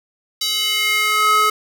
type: tone with high-pass filter sweep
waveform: square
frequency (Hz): 426.3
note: G#4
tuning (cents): +45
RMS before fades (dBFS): -17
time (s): 0.41-1.5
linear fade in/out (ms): 5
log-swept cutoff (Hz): 4100 to 990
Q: 2.6
effects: none

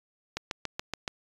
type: click train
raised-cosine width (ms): 0.2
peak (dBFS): -14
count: 6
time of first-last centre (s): 0.37-1.078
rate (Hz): 7.06
effects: resampled to 24000 Hz

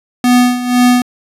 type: tone with tremolo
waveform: square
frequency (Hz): 246.9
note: B3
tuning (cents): 0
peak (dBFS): -6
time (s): 0.24-1.02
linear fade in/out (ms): 2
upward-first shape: sine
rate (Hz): 2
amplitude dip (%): 75
effects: resampled to 32000 Hz

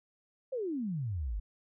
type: exponential sweep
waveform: sine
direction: down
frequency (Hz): 550 to 45.45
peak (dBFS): -32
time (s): 0.52-1.4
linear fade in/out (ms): 10
effects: none

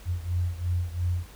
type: beating tone pair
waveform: sine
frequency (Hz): 87.31 / 90.21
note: F2 / F#2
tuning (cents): 0 / -43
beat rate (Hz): 2.9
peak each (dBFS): -27 / -30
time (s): 0.05-1.27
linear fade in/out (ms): 50
effects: added 51 Hz sine -46 dBFS peak until 1.35 s + pink hiss -51 dBFS RMS until 1.35 s

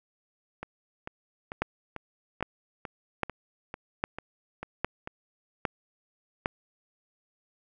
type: two click trains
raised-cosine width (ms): 0.5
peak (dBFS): -11 / -21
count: 7 / 11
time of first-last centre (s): 1.62-6.459 / 0.63-5.074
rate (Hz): 1.24 / 2.25
effects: none

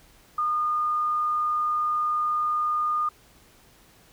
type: tone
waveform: sine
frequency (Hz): 1220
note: D#6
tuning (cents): -34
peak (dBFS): -22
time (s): 0.38-3.09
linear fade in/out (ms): 5
effects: pink hiss -56 dBFS RMS until 4.12 s

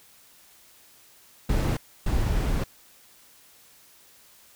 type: noise bursts at uneven times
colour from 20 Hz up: brown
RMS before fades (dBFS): -24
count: 2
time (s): 1.49-1.77 / 2.06-2.64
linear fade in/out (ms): 5
effects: white hiss -55 dBFS RMS until 4.55 s

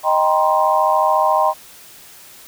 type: chord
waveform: sine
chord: C minor seventh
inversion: first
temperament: equal with one note detuned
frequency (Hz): 622.3 / 784 / 952.5 / 1046.5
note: Eb5 / G5 / Bb5 / C6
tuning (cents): 0 / 0 / +37 / 0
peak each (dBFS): -18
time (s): 0.03-1.54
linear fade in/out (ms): 50
effects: white hiss -42 dBFS RMS until 2.47 s

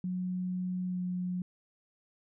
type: tone with pitch glide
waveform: sine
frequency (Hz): 182.4 to 180.62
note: F#3 to F#3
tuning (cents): -24 to -41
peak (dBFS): -31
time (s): 0.04-1.42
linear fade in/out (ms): 2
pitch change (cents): -17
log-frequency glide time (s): 0.86-1.01
effects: none

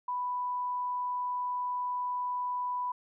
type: tone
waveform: sine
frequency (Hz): 990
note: B5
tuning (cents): +4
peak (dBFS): -30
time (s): 0.08-2.92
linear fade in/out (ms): 5
effects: none

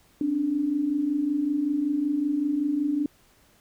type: tone pair together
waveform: sine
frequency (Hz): 268.4 / 293.7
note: C4 / D4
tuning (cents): +44 / 0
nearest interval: major second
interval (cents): 156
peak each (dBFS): -30 / -23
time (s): 0.21-3.06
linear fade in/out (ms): 2
effects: pink hiss -60 dBFS RMS until 3.6 s

